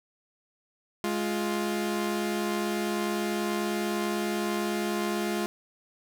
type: tone pair together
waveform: sawtooth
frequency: 209.6 / 350 Hz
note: G#3 / F4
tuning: +16 / +4 cents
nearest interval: major sixth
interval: 888 cents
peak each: -26 dBFS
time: 1.04-5.46 s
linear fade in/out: 0 ms
effects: none